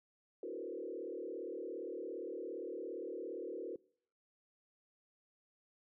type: tone with frequency modulation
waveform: sine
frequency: 414.6 Hz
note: G#4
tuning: 3 cents flat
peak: -40 dBFS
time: 0.43-3.76 s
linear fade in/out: 2 ms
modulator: 37.4 Hz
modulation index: 2.4
effects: noise-tail reverb RT60 0.6 s tail -24 dB re dry